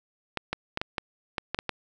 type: clicks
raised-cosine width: 0.3 ms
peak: -12 dBFS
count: 9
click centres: 0.373 / 0.53 / 0.774 / 0.815 / 0.982 / 1.382 / 1.546 / 1.589 / 1.693 s
effects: none